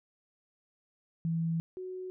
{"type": "tone pair in turn", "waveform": "sine", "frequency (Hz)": [164.81, 370], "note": ["E3", "F#4"], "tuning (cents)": [0, 0], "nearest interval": "octave + major second", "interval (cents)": 1400, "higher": "second", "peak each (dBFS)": [-28, -37], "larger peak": "first", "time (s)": [[1.25, 1.6], [1.77, 2.1]], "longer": "first", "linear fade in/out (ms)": 0, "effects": []}